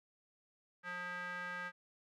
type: tone with band-pass filter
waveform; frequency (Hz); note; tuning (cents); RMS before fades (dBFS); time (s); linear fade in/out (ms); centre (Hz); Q
square; 178.3; F3; +36; -43; 0.83-1.72; 50; 1600; 3.9
effects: none